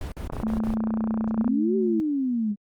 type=noise bursts; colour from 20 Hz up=brown; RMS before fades=-32 dBFS; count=5; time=0.01-0.744 s; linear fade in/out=2 ms; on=110 ms; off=46 ms
type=click train; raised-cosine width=1 ms; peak=-18 dBFS; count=36; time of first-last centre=0.3-1.478 s; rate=29.7 Hz
type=tone; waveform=sine; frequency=220 Hz; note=A3; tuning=in tune; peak=-23 dBFS; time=0.43-2 s; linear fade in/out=0 ms
type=exponential two-way sweep; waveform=sine; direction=up then down; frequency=199.8 to 389.9 to 199.8 Hz; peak=-22 dBFS; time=1.34-2.56 s; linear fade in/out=50 ms; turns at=1.76 s
effects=Opus 48 kbps